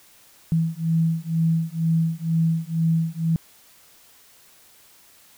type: beating tone pair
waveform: sine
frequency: 162.5 / 164.6 Hz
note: E3 / E3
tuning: -24 / -2 cents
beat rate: 2.1 Hz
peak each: -22 dBFS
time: 0.52-3.36 s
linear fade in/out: 0 ms
effects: white hiss -53 dBFS RMS until 5.37 s